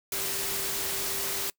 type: tone in noise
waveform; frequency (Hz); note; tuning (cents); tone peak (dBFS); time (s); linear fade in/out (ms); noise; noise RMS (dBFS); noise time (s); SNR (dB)
sine; 392; G4; 0; -42; 0.12-1.5; 2; white; -31; 0.12-1.5; -14
effects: noise-tail reverb RT60 0.1 s tail -23 dB re dry